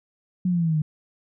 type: exponential sweep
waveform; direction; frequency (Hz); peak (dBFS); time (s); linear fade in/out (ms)
sine; down; 185 to 150; -19; 0.45-0.82; 5
effects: none